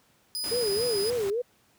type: tone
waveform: sawtooth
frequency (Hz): 4978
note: D#8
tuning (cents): 0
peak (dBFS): -27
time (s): 0.35-1.1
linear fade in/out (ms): 0
type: noise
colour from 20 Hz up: pink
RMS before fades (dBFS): -39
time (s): 0.44-1.3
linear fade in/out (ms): 0
type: tone with vibrato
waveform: sine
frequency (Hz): 440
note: A4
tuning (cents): 0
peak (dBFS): -25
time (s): 0.51-1.42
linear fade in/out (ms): 10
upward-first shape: sine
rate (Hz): 3.6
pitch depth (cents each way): 200
effects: pink hiss -64 dBFS RMS until 1.78 s + high-pass 80 Hz 12 dB/octave